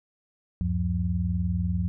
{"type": "tone cluster", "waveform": "sine", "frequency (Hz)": [74.8, 94.9, 177.9], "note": ["D2", "F#2", "F3"], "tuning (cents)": [32, 44, 32], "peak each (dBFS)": -28, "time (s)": [0.61, 1.88], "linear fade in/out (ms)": 0, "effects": []}